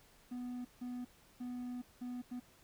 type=tone bursts at uneven times; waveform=triangle; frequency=246.9 Hz; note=B3; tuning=in tune; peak=-38 dBFS; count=5; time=0.31-0.65 / 0.81-1.05 / 1.4-1.82 / 2.01-2.22 / 2.31-2.4 s; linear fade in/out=10 ms; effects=pink hiss -65 dBFS RMS until 2.63 s